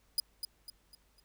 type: tone with echo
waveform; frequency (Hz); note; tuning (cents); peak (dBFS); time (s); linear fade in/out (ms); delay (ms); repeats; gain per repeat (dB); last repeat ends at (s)
sawtooth; 4934; D#8; -15; -24; 0.18-0.2; 2; 250; 4; -8; 1.2
effects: added 50 Hz sine -70 dBFS peak until 1.24 s + pink hiss -71 dBFS RMS until 1.24 s